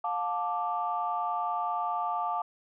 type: chord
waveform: sine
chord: D minor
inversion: first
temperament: equal with one note detuned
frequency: 710.3 / 880 / 1174.7 Hz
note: F5 / A5 / D6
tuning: +29 / 0 / 0 cents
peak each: -32 dBFS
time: 0.04-2.42 s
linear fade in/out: 5 ms
effects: tanh soft clip ceiling -18 dBFS